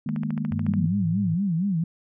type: chord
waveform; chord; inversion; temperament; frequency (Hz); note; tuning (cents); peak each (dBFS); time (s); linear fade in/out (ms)
sine; D# suspended fourth; none; equal; 155.56 / 207.7 / 233.1; D#3 / G#3 / A#3; 0 / 0 / 0; -29; 0.06-0.86; 5
type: click train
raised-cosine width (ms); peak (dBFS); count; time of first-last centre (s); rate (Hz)
0.5; -24; 10; 0.09-0.737; 13.9
type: tone with pitch glide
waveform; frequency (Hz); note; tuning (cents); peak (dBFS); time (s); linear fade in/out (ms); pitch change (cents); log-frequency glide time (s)
sine; 98 to 107.49; G2 to A2; 0 to -40; -28; 0.51-1.35; 5; +160; 0.75-1.11
type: tone with vibrato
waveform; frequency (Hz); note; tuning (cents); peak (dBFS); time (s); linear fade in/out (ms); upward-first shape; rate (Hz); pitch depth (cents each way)
sine; 181; F#3; -38; -21; 0.68-1.84; 5; sine; 4.3; 210
effects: none